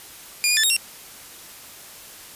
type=tone with pitch steps; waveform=15% pulse; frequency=2420 / 2449 / 1756 / 3740 / 2744 Hz; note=D#7 / D#7 / A6 / A#7 / F7; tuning=-49 / -28 / -4 / +5 / -31 cents; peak=-10 dBFS; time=0.44-0.765 s; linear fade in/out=0 ms; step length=65 ms; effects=white hiss -42 dBFS RMS until 2.35 s + resampled to 32000 Hz